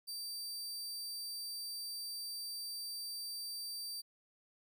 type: tone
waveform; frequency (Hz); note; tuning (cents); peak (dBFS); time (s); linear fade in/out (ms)
sawtooth; 4660; D8; -14; -38; 0.07-4.02; 20
effects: none